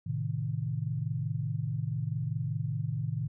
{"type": "chord", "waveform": "sine", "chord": "A diminished", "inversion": "none", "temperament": "equal", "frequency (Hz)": [110, 130.81, 155.56], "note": ["A2", "C3", "Eb3"], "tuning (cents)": [0, 0, 0], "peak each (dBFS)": -34, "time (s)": [0.06, 3.28], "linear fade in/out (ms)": 10, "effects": []}